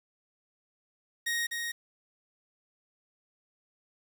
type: tone with echo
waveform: sawtooth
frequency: 1872 Hz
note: A#6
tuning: 7 cents sharp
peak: -25 dBFS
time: 1.26-1.47 s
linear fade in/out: 10 ms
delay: 250 ms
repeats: 1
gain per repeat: -4 dB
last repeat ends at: 1.72 s
effects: 9-bit